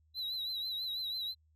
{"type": "tone with vibrato", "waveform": "triangle", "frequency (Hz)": 3951, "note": "B7", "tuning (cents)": 0, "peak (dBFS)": -34, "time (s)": [0.14, 1.35], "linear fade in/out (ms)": 50, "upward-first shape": "triangle", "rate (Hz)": 6.1, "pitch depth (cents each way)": 77, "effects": ["added 78 Hz sine -66 dBFS peak until 1.55 s"]}